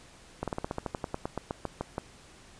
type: slowing click train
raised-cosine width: 1 ms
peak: -17 dBFS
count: 17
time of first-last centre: 0.43-1.981 s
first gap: 47 ms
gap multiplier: 1.09
effects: pink hiss -54 dBFS RMS until 2.59 s + resampled to 22050 Hz